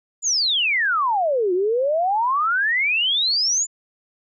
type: exponential two-way sweep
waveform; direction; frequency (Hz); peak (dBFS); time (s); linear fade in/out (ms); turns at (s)
sine; down then up; 7200 to 349.2 to 7200; -17; 0.22-3.67; 50; 1.53
effects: none